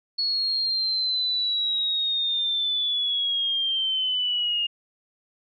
sine linear sweep, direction down, 4371 to 2830 Hz, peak -22 dBFS, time 0.18-4.67 s, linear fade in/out 10 ms, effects none

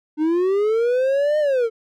triangle linear two-way sweep, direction up then down, 298.8 to 614 to 437.4 Hz, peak -14 dBFS, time 0.17-1.7 s, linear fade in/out 50 ms, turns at 1.39 s, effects none

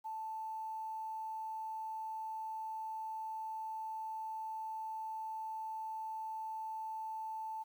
sine tone, 880 Hz, A5, in tune, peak -39 dBFS, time 0.04-7.64 s, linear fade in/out 20 ms, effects 11-bit

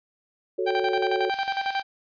sine chord, F# minor, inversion none, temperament equal with one note detuned, 370 / 440 / 551.8 Hz, F#4 / A4 / C#5, 0 / 0 / -8 cents, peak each -26 / -28 / -31 dBFS, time 0.58-1.3 s, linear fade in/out 10 ms
sawtooth tone with tremolo, 784 Hz, G5, in tune, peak -19 dBFS, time 0.66-1.83 s, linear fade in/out 20 ms, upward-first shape square, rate 11 Hz, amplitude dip 65%
violet noise, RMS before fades -29 dBFS, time 1.32-1.82 s, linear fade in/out 5 ms
effects resampled to 11025 Hz

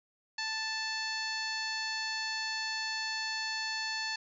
harmonic tone, 880 Hz, A5, in tune, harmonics 1 / 2 / 3 / 4 / 5 / 6 / 7 / 8, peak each -42 / -37 / -42 / -48 / -37 / -47 / -48 / -51 dBFS, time 0.38-4.16 s, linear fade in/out 5 ms, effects none

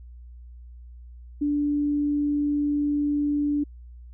sine tone, 291.5 Hz, D4, 13 cents flat, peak -21 dBFS, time 1.41-3.64 s, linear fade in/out 10 ms, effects added 60 Hz sine -41 dBFS peak until 4.13 s

